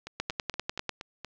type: two click trains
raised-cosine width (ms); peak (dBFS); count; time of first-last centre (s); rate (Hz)
0.2; -12 / -21; 8 / 6; 0.2-0.893 / 0.07-1.246; 10.1 / 4.25
effects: low-pass 6000 Hz 12 dB/octave + 9-bit